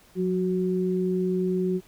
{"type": "tone pair together", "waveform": "sine", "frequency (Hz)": [181.51, 370], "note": ["F#3", "F#4"], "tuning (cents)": [-33, 0], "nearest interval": "octave", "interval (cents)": 1233, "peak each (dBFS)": -25, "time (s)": [0.15, 1.81], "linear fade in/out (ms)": 50, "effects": ["pink hiss -56 dBFS RMS until 1.87 s"]}